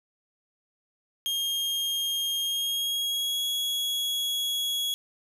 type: tone with pitch glide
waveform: 40% pulse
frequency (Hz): 3230 to 3338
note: G#7 to G#7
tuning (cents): -49 to +8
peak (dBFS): -25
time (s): 1.26-4.94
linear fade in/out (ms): 0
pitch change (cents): +57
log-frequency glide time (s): 2.4-3.45
effects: none